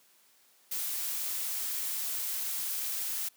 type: noise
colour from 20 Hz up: blue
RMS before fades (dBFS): -34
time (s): 0.71-3.29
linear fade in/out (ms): 10
effects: white hiss -64 dBFS RMS until 3.36 s + high-pass 200 Hz 12 dB/octave